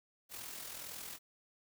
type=noise with amplitude modulation; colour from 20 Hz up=white; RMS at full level=-44 dBFS; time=0.29-1.19 s; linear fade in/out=50 ms; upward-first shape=sine; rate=41.9 Hz; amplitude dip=50%; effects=none